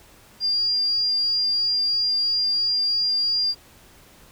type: tone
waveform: sine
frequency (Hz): 4799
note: D8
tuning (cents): +37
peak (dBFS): -19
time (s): 0.4-3.55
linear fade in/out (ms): 50
effects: pink hiss -51 dBFS RMS until 4.31 s